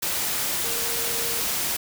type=tone in noise; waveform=sine; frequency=466.2 Hz; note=A#4; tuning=in tune; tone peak=-36 dBFS; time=0.63-1.41 s; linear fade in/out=10 ms; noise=white; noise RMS=-26 dBFS; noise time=0.02-1.77 s; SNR=-13 dB; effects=none